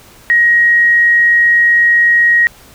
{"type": "tone", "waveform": "sine", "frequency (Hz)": 1888, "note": "A#6", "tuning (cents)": 22, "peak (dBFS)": -6, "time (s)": [0.3, 2.47], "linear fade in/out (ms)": 0, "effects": ["pink hiss -41 dBFS RMS until 2.74 s"]}